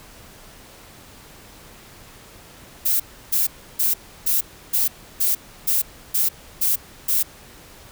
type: noise bursts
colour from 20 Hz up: violet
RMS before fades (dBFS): -19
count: 10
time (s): 2.85-7.23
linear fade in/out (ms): 10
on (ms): 150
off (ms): 320
effects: pink hiss -45 dBFS RMS until 7.91 s